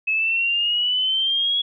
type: exponential sweep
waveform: sine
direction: up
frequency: 2578 to 3359 Hz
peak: -18 dBFS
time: 0.07-1.62 s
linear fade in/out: 10 ms
effects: none